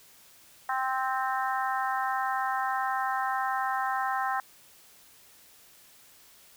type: harmonic tone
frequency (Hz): 261.6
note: C4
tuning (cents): 0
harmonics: 3 / 4 / 5 / 6 / 7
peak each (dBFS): -30 / -32 / -34 / -36 / -37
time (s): 0.69-4.4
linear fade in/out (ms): 2
effects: white hiss -56 dBFS RMS until 6.56 s